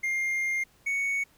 triangle tone pair in turn, 2115 / 2224 Hz, C7 / C#7, +18 / +5 cents, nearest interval minor second, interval 87 cents, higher second, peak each -24 dBFS, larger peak neither, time 0.03-0.64 / 0.86-1.24 s, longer first, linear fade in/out 10 ms, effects pink hiss -62 dBFS RMS until 1.37 s

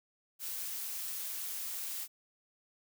blue noise with amplitude modulation, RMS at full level -38 dBFS, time 0.39-2.08 s, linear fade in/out 50 ms, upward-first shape sine, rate 179 Hz, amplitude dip 30%, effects none

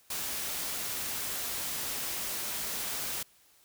white noise, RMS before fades -35 dBFS, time 0.1-3.23 s, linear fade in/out 5 ms, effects white hiss -63 dBFS RMS until 3.64 s

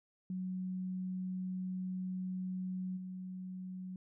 sine tone with level steps, 185 Hz, F#3, in tune, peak -36 / -41 dBFS, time 0.3-3.96 s, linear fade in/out 2 ms, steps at 2.96 s, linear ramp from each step 20 ms, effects none

